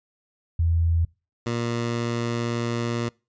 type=tone pair in turn; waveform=sine / 15% pulse; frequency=83.4 / 117.95 Hz; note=E2 / A#2; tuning=+21 / +21 cents; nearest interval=tritone; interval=600 cents; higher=second; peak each=-18 dBFS; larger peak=neither; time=0.59-1.05 / 1.46-3.09 s; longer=second; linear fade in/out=5 ms; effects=noise-tail reverb RT60 0.3 s tail -25 dB re dry + resampled to 16000 Hz